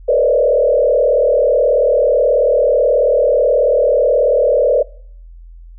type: tone with frequency modulation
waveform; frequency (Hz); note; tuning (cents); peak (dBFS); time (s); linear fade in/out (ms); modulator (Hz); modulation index
sine; 537; C5; +45; -9; 0.08-4.83; 10; 38.4; 1.9
effects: noise-tail reverb RT60 0.6 s tail -23 dB re dry + added 42 Hz sine -34 dBFS peak until 5.78 s